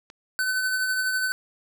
click, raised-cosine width 0.2 ms, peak -26 dBFS, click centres 0.101 s
square tone with tremolo, 1515 Hz, F#6, 40 cents sharp, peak -22 dBFS, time 0.39-1.32 s, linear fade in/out 0 ms, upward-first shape triangle, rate 12 Hz, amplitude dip 40%
effects none

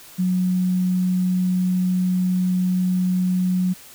sine tone, 182.9 Hz, F#3, 20 cents flat, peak -17 dBFS, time 0.18-3.74 s, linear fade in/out 20 ms, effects white hiss -44 dBFS RMS until 3.94 s

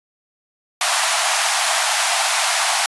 pink high-pass noise, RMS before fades -18 dBFS, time 0.81-2.86 s, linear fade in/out 2 ms, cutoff 640 Hz, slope 96 dB/octave, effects resampled to 24000 Hz

